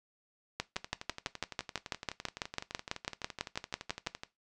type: two click trains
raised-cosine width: 0.2 ms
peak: -23 / -15 dBFS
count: 42 / 22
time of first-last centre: 0.76-4.235 / 0.6-4.071 s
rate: 11.8 / 6.05 Hz
effects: noise-tail reverb RT60 0.2 s tail -17 dB re dry + resampled to 24000 Hz